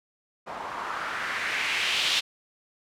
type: noise with low-pass filter sweep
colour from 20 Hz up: blue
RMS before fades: -29 dBFS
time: 0.46-2.21 s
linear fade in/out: 20 ms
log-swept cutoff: 840 to 3600 Hz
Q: 2.3
effects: none